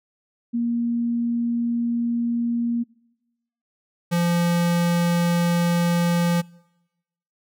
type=tone pair in turn; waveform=sine / square; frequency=235.7 / 172.34 Hz; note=A#3 / F3; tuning=+19 / -23 cents; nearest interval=perfect fourth; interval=542 cents; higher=first; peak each=-20 / -19 dBFS; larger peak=second; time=0.53-2.84 / 4.11-6.42 s; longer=neither; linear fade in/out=20 ms; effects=noise-tail reverb RT60 1.0 s tail -25 dB re dry